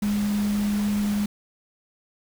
sine tone in noise, 206.1 Hz, G#3, 13 cents flat, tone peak -21 dBFS, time 0.02-1.26 s, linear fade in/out 5 ms, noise pink, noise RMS -36 dBFS, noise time 0.02-1.26 s, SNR +12 dB, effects none

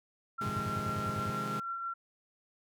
sine tone with tremolo, 1363 Hz, F6, 43 cents flat, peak -33 dBFS, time 0.38-1.94 s, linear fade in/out 10 ms, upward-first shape triangle, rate 6.2 Hz, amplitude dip 40%
sawtooth chord, F minor seventh, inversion second, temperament equal, 130.81 / 155.56 / 174.61 / 207.7 Hz, C3 / Eb3 / F3 / Ab3, 0 / 0 / 0 / 0 cents, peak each -38 / -40 / -41 / -35 dBFS, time 0.41-1.6 s, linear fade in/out 5 ms
sine tone bursts, 103.83 Hz, G#2, in tune, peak -34 dBFS, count 9, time 0.46-1.301 s, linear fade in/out 5 ms, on 41 ms, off 59 ms
effects none

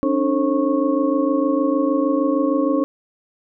sine tone cluster, 274.7 / 301.2 / 444.3 / 536 / 1099 Hz, C#4 / D4 / A4 / C5 / C#6, -16 / +44 / +17 / +42 / -15 cents, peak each -20 / -20 / -28 / -22 / -28 dBFS, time 0.03-2.84 s, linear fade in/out 0 ms, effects none

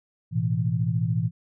sine chord, A suspended second, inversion none, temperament just, 110 / 123.75 / 165 Hz, A2 / B2 / E3, 0 / +4 / +2 cents, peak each -26 dBFS, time 0.31-1.31 s, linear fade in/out 50 ms, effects none

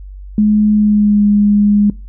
sine tone with pitch glide, 211 to 205.9 Hz, G#3 to G#3, +28 to -15 cents, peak -7 dBFS, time 0.38-1.9 s, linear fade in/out 2 ms, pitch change -43 cents, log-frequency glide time 0.73-1.24 s, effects noise-tail reverb RT60 0.3 s tail -22 dB re dry + added 48 Hz sine -28 dBFS peak until 2.08 s

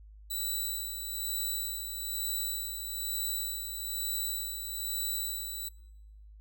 5% pulse tone with tremolo, 3951 Hz, B7, in tune, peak -23 dBFS, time 0.3-5.69 s, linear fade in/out 10 ms, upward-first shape sine, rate 1.1 Hz, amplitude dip 50%, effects noise-tail reverb RT60 1.0 s tail -26 dB re dry + added 52 Hz sine -49 dBFS peak until 6.4 s

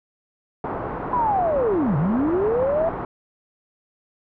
white low-pass noise, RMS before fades -29 dBFS, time 0.64-3.05 s, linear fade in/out 2 ms, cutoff 1100 Hz, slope 24 dB/octave
sine linear two-way sweep, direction down then up, 1019 to 132.1 to 676 Hz, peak -18 dBFS, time 1.13-2.89 s, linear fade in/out 2 ms, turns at 1.97 s
effects none

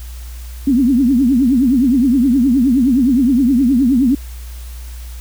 sine tone with vibrato, 256.3 Hz, C4, 36 cents flat, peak -9 dBFS, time 0.67-4.15 s, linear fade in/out 5 ms, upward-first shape triangle, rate 9.6 Hz, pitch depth 230 cents each way, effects added 60 Hz sine -27 dBFS peak until 5.2 s + white hiss -41 dBFS RMS until 5.2 s

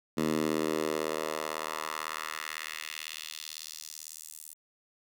10% pulse tone with high-pass filter sweep, 78 Hz, D#2, 5 cents sharp, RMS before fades -35 dBFS, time 0.17-4.54 s, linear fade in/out 10 ms, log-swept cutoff 220 to 9700 Hz, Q 1.5, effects none

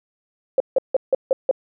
sine tone bursts, 531 Hz, C5, 25 cents sharp, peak -12 dBFS, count 6, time 0.58-1.512 s, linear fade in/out 2 ms, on 22 ms, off 160 ms, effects none

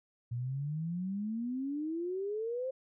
sine exponential sweep, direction up, 116.54 to 533 Hz, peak -33 dBFS, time 0.31-2.71 s, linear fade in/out 10 ms, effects none

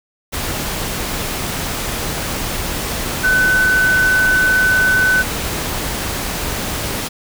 sine tone in noise, 1507 Hz, F#6, 31 cents sharp, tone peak -11 dBFS, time 3.23-5.23 s, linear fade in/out 20 ms, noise pink, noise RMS -22 dBFS, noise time 0.32-7.09 s, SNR +8 dB, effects none

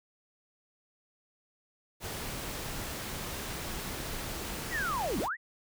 pink noise, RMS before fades -38 dBFS, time 2-5.29 s, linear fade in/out 50 ms
sine linear two-way sweep, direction down then up, 2030 to 171.9 to 2030 Hz, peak -30 dBFS, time 4.7-5.37 s, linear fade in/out 50 ms, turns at 5.19 s
effects none

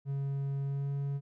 triangle tone with pitch glide, 138.59 to 140.2 Hz, C#3 to C#3, 0 to +20 cents, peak -29 dBFS, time 0.05-1.21 s, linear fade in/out 50 ms, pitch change +20 cents, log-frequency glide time 0.64-0.91 s, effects none

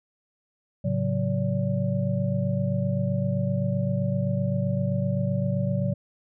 sine tone cluster, 109.1 / 136.8 / 184.6 / 574 Hz, A2 / C#3 / F#3 / D5, -14 / -23 / -4 / -40 cents, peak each -28 / -27 / -27 / -32 dBFS, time 0.84-5.94 s, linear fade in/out 10 ms, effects none

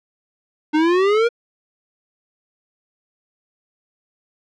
square exponential sweep, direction up, 299.9 to 479.6 Hz, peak -14 dBFS, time 0.73-1.29 s, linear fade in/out 20 ms, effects low-pass 3000 Hz 12 dB/octave

